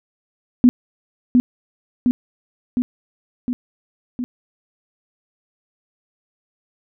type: tone with echo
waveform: sine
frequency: 246.9 Hz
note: B3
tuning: in tune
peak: -6 dBFS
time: 0.64-0.69 s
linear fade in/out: 0 ms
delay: 710 ms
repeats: 5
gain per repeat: -3 dB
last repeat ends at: 4.24 s
effects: none